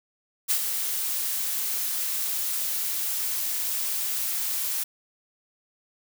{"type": "noise with ADSR envelope", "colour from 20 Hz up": "blue", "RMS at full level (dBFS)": -22, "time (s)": [0.48, 4.84], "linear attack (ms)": 30, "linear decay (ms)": 82, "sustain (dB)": -6, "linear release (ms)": 11, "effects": []}